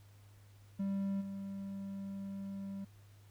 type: tone with level steps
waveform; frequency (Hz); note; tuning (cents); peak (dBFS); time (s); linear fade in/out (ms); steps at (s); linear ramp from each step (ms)
triangle; 196.2; G3; +2; -31 / -38; 0.79-2.85; 10; 1.2; 20
effects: added 101 Hz sine -57 dBFS peak until 3.3 s + pink hiss -68 dBFS RMS until 3.3 s